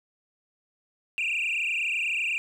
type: tone with frequency modulation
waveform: sine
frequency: 2569 Hz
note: E7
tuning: 45 cents flat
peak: -23 dBFS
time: 1.18-2.38 s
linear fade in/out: 0 ms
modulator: 28.1 Hz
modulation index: 7.8
effects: tanh soft clip ceiling -23 dBFS + 10-bit